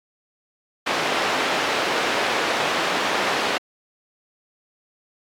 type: band-pass noise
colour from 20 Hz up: pink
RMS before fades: -23 dBFS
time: 0.86-3.58 s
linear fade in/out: 10 ms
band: 450 to 3400 Hz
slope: 12 dB/octave
effects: AAC 64 kbps